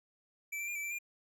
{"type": "tone with pitch steps", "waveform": "square", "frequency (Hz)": [2321, 2347, 2408, 2314, 2344, 2406], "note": ["D7", "D7", "D7", "D7", "D7", "D7"], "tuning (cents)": [-21, -2, 43, -26, -4, 41], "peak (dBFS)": -37, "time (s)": [0.52, 0.988], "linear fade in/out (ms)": 10, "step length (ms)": 78, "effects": []}